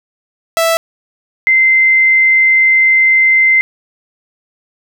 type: tone pair in turn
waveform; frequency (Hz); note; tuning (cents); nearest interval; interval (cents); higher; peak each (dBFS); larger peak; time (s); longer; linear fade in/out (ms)
sawtooth / sine; 659.3 / 2076; E5 / C7; 0 / -14; octave + minor sixth; 1986; second; -6; neither; 0.57-0.77 / 1.47-3.61; second; 0
effects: none